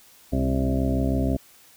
harmonic tone with a mistuned harmonic, 66.2 Hz, C2, 21 cents sharp, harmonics 1 / 2 / 3 / 4 / 5 / 6 / 8 / 9 / 10, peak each -25 / -28 / -30 / -25 / -38 / -34 / -36 / -35 / -33 dBFS, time 0.32-1.37 s, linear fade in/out 10 ms, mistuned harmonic 2, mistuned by -53 cents, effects white hiss -53 dBFS RMS until 1.76 s

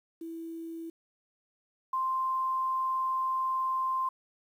sine tone pair in turn, 329.6 / 1046.4 Hz, E4 / C6, 0 / 0 cents, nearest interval octave + minor sixth, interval 2000 cents, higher second, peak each -37 / -27 dBFS, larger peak second, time 0.21-0.9 / 1.93-4.09 s, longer second, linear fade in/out 5 ms, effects 10-bit

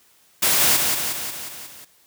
white noise with echo, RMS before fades -18 dBFS, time 0.42-0.77 s, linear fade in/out 10 ms, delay 180 ms, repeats 6, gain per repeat -4 dB, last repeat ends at 1.85 s, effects white hiss -57 dBFS RMS until 2.06 s + high-pass 60 Hz 12 dB/octave

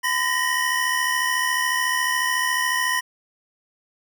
square tone cluster, 1013 / 1851 / 1925 / 2987 Hz, B5 / A#6 / B6 / F#7, +44 / -13 / -45 / +16 cents, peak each -26 / -25 / -26 / -32 dBFS, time 0.03-3.01 s, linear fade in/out 20 ms, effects none

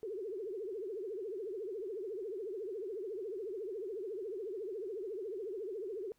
sine tone with vibrato, 407.4 Hz, G#4, 33 cents flat, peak -38 dBFS, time 0.03-6.12 s, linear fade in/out 0 ms, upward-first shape triangle, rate 14 Hz, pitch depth 260 cents each way, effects pink hiss -75 dBFS RMS until 6.18 s

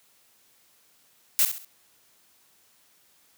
blue noise with echo, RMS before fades -20 dBFS, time 1.39-1.45 s, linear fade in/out 0 ms, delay 66 ms, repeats 3, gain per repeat -9 dB, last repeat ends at 1.648 s, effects white hiss -62 dBFS RMS until 3.37 s + high-pass 80 Hz 12 dB/octave

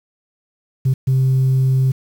sine tone bursts at uneven times, 131.7 Hz, C3, 12 cents sharp, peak -10 dBFS, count 2, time 0.85-0.94 / 1.07-1.92 s, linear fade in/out 10 ms, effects tanh soft clip ceiling -10 dBFS + 7-bit

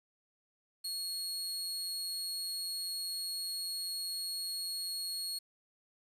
sawtooth tone, 4319 Hz, C#8, 46 cents flat, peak -33 dBFS, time 0.84-5.39 s, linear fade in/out 10 ms, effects resampled to 32000 Hz + 10-bit

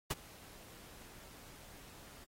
pink noise with ADSR envelope, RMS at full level -34 dBFS, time 0.1-2.25 s, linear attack 10 ms, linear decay 32 ms, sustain -22 dB, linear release 16 ms, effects AAC 48 kbps

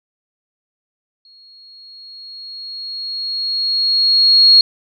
sine tone with exponential growth, 4300 Hz, C8, 47 cents sharp, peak -4 dBFS, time 1.25-4.61 s, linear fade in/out 2 ms, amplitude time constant 730 ms, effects none

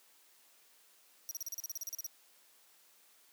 sawtooth tone bursts, 5760 Hz, F#8, 47 cents flat, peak -35 dBFS, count 14, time 1.29-2.065 s, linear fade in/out 0 ms, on 21 ms, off 37 ms, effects white hiss -65 dBFS RMS until 3.32 s + high-pass 300 Hz 12 dB/octave

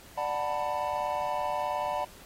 triangle chord, B minor seventh, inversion first, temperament just, 592.7 / 740.8 / 889 / 987.8 Hz, D5 / F#5 / A5 / B5, +16 / +2 / +18 / 0 cents, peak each -32 dBFS, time 0.17-2.05 s, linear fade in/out 10 ms, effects pink hiss -52 dBFS RMS until 2.25 s + AAC 48 kbps

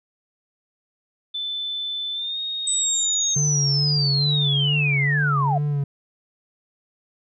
sine tone with pitch glide, 3520 to 3725 Hz, A7 to A#7, 0 to -2 cents, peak -25 dBFS, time 1.34-3.35 s, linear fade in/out 10 ms, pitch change +98 cents, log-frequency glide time 2.13-2.39 s
sine linear sweep, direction down, 8080 to 664 Hz, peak -20 dBFS, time 2.67-5.58 s, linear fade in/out 5 ms
triangle tone with vibrato, 143.6 Hz, D3, 39 cents flat, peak -18 dBFS, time 3.36-5.84 s, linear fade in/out 5 ms, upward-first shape sine, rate 2.3 Hz, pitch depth 45 cents each way
effects none

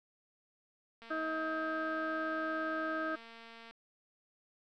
click train, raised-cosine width 0.3 ms, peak -37 dBFS, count 617, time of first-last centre 1.02-3.71 s, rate 229 Hz
harmonic tone, 317.1 Hz, D#4, 33 cents sharp, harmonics 1 / 2 / 4 / 5, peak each -39 / -39 / -39 / -39 dBFS, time 1.1-3.16 s, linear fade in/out 10 ms
effects none

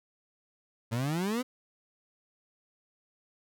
30% pulse exponential sweep, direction up, 110 to 261.6 Hz, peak -26 dBFS, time 0.91-1.43 s, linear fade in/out 20 ms, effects none

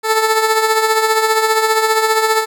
15% pulse tone with tremolo, 440 Hz, A4, in tune, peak -3 dBFS, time 0.03-2.46 s, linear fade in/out 50 ms, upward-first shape triangle, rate 15 Hz, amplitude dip 60%, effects none

